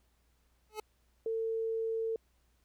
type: tone with exponential growth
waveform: 25% pulse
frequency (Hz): 429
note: A4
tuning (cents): -44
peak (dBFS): -30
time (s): 0.69-0.8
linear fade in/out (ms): 5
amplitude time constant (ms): 22
type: tone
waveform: sine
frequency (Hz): 450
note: A4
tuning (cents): +39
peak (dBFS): -31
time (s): 1.26-2.16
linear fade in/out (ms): 2
effects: added 60 Hz sine -70 dBFS peak until 2.64 s + pink hiss -75 dBFS RMS until 2.64 s